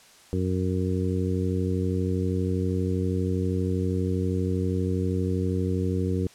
harmonic tone, 92.5 Hz, F#2, in tune, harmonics 1 / 2 / 3 / 4 / 5, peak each -26 / -29 / -31 / -32 / -33 dBFS, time 0.33-6.27 s, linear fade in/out 0 ms, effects white hiss -53 dBFS RMS until 6.34 s + low-pass 9000 Hz 12 dB/octave

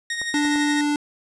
sawtooth tone with tremolo, 1864.7 Hz, A#6, in tune, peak -19 dBFS, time 0.1-0.81 s, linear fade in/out 2 ms, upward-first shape triangle, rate 12 Hz, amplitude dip 55%
clicks, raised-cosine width 1 ms, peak -23 dBFS, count 3, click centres 0.216 / 0.452 / 0.558 s
square tone, 293.7 Hz, D4, in tune, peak -20 dBFS, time 0.34-0.96 s, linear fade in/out 2 ms
effects resampled to 22050 Hz + 9-bit

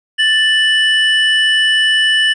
triangle tone pair together, 1763.4 / 2962 Hz, A6 / F#7, +3 / +1 cents, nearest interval major sixth, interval 898 cents, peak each -11 dBFS, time 0.18-2.34 s, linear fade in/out 20 ms, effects resampled to 22050 Hz

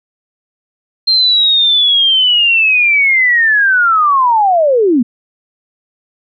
sine linear sweep, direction down, 4186 to 220.8 Hz, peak -7 dBFS, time 1.07-5.03 s, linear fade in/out 10 ms, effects none

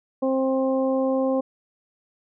harmonic tone, 264.3 Hz, C4, 18 cents sharp, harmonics 1 / 2 / 3 / 4, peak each -23 / -22 / -33 / -35 dBFS, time 0.22-1.41 s, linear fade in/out 10 ms, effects none

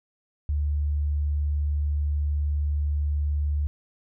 sine tone, 73.42 Hz, D2, in tune, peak -22 dBFS, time 0.49-3.67 s, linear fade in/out 0 ms, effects none

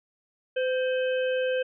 harmonic tone with a mistuned harmonic, 512 Hz, C5, 38 cents flat, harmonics 1 / 3 / 5 / 6, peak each -24 / -34 / -38 / -40 dBFS, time 0.56-1.63 s, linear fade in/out 10 ms, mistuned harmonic 3, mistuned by +39 cents, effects none

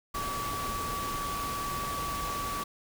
sine tone in noise, 1144 Hz, D6, 46 cents flat, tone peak -33 dBFS, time 0.14-2.64 s, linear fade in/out 10 ms, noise pink, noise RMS -37 dBFS, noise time 0.14-2.64 s, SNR +1 dB, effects none

